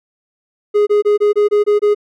triangle tone bursts, 415.3 Hz, G#4, in tune, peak -7 dBFS, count 8, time 0.74-1.948 s, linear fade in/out 20 ms, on 130 ms, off 24 ms, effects none

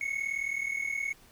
triangle tone pair together, 2177 / 2216 Hz, C#7 / C#7, -32 / -1 cents, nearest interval unison, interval 31 cents, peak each -32 / -31 dBFS, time 0.01-1.13 s, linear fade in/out 2 ms, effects pink hiss -58 dBFS RMS until 1.31 s

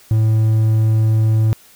triangle tone, 110 Hz, A2, in tune, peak -9 dBFS, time 0.11-1.53 s, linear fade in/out 0 ms, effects white hiss -47 dBFS RMS until 1.75 s

